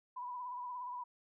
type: tone with vibrato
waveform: sine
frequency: 987.8 Hz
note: B5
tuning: in tune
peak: -40 dBFS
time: 0.16-1.04 s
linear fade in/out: 10 ms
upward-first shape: sine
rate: 17 Hz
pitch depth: 41 cents each way
effects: none